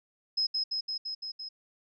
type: tone with echo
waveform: sine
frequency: 5120 Hz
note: D#8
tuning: 49 cents sharp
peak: -25 dBFS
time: 0.37-0.47 s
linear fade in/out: 10 ms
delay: 170 ms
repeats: 6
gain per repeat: -2 dB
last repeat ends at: 1.49 s
effects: none

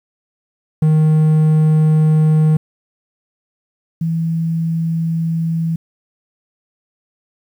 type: tone pair in turn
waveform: triangle / sine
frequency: 155.6 / 164.15 Hz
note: D#3 / E3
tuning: 0 / -7 cents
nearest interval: minor second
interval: 93 cents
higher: second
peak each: -7 / -15 dBFS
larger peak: first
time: 0.82-2.57 / 4.01-5.76 s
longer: neither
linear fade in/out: 5 ms
effects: 8-bit

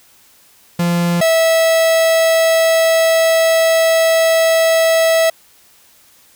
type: tone pair in turn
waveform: 45% pulse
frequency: 172.8 / 652.4 Hz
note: F3 / E5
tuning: -18 / -18 cents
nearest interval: octave + major seventh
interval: 2300 cents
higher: second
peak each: -13 / -10 dBFS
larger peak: second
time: 0.79-1.21 / 1.21-5.3 s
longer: second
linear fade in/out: 5 ms
effects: white hiss -49 dBFS RMS until 6.35 s

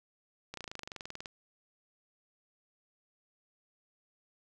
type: slowing click train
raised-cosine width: 0.2 ms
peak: -24 dBFS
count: 18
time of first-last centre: 0.54-1.258 s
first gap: 33 ms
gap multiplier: 1.03
effects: none

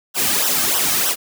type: noise with flanger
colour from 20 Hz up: white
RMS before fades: -18 dBFS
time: 0.14-1.16 s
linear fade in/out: 50 ms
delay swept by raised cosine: 0.43 to 2.13 ms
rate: 3.2 Hz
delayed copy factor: -0.85
effects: none

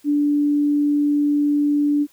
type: tone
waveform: sine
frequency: 291.7 Hz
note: D4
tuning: 12 cents flat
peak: -15 dBFS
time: 0.04-2.07 s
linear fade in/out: 50 ms
effects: white hiss -56 dBFS RMS until 2.12 s

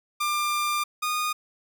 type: tone pair in turn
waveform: sawtooth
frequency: 1194 / 1228.3 Hz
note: D6 / D#6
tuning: +28 / -23 cents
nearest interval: unison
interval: 49 cents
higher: second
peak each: -20 / -21 dBFS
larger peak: first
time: 0.2-0.84 / 1.02-1.33 s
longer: first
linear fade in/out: 10 ms
effects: none

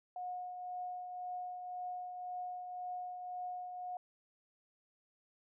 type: tone with tremolo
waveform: sine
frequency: 724 Hz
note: F#5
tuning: 38 cents flat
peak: -38 dBFS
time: 0.16-3.97 s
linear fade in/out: 2 ms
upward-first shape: triangle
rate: 1.9 Hz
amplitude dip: 45%
effects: none

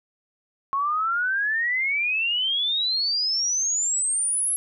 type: exponential sweep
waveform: sine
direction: up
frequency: 1083 to 11175 Hz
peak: -21 dBFS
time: 0.73-4.56 s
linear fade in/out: 0 ms
effects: none

